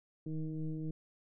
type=tone with frequency modulation; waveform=sine; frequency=156.1 Hz; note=D#3; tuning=6 cents sharp; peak=-35 dBFS; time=0.26-0.91 s; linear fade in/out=5 ms; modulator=158 Hz; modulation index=1.1; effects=none